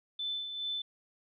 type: tone with tremolo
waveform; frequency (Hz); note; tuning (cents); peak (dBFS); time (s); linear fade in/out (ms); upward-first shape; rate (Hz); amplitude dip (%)
sine; 3520; A7; 0; -32; 0.19-0.82; 5; sine; 2.4; 50
effects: none